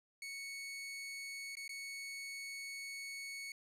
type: tone with dropouts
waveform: sawtooth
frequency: 2217 Hz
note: C#7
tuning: in tune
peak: -40 dBFS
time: 0.22-3.52 s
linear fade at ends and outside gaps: 2 ms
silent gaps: 1.554-1.569 / 1.679-1.692 s
effects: low-pass 12000 Hz 12 dB/octave